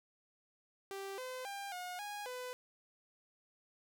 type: tone with pitch steps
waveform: sawtooth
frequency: 391.7 / 511 / 798 / 721 / 824 / 501 Hz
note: G4 / C5 / G5 / F#5 / G#5 / B4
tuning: -1 / -41 / +31 / -45 / -14 / +25 cents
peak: -38 dBFS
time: 0.91-2.53 s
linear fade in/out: 0 ms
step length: 270 ms
effects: none